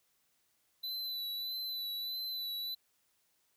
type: tone with vibrato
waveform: square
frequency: 3993 Hz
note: B7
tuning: 18 cents sharp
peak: -37 dBFS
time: 0.83-2.75 s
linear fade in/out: 10 ms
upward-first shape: sine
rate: 1.6 Hz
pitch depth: 30 cents each way
effects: white hiss -75 dBFS RMS until 3.56 s